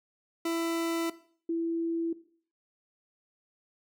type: tone pair in turn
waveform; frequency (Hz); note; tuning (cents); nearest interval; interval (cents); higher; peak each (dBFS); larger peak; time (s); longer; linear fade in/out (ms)
40% pulse / sine; 332.6 / 332.6; E4 / E4; +16 / +16; unison; 0; neither; -27; neither; 0.45-1.1 / 1.49-2.13; first; 5
effects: noise-tail reverb RT60 0.5 s tail -17 dB re dry